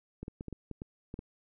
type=clicks; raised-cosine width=3 ms; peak=-27 dBFS; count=9; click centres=0.23 / 0.281 / 0.409 / 0.483 / 0.527 / 0.713 / 0.819 / 1.141 / 1.191 s; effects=none